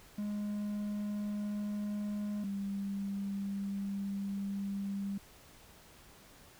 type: tone pair in turn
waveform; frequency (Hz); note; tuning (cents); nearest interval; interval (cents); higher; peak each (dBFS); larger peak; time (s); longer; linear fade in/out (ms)
triangle / sine; 207.2 / 198.27; G#3 / G3; -4 / +20; minor second; 76; first; -32 / -34; first; 0.18-2.44 / 2.44-5.18; second; 5
effects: pink hiss -58 dBFS RMS until 6.59 s